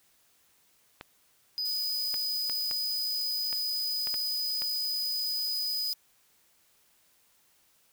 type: clicks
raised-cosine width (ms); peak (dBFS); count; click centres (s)
0.3; -24; 8; 1.011 / 2.142 / 2.497 / 2.712 / 3.528 / 4.072 / 4.142 / 4.62
type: tone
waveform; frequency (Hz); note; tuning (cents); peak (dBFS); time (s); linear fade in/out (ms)
triangle; 4978; D#8; 0; -28; 1.58-5.93; 0
type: noise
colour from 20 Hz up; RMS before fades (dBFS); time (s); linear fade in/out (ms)
violet; -40; 1.65-5.94; 5
effects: white hiss -66 dBFS RMS until 7.92 s